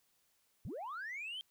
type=linear sweep; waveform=sine; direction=up; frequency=69.3 to 3200 Hz; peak=-39 dBFS; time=0.65-1.41 s; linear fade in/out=0 ms; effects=tanh soft clip ceiling -38 dBFS + white hiss -75 dBFS RMS until 1.5 s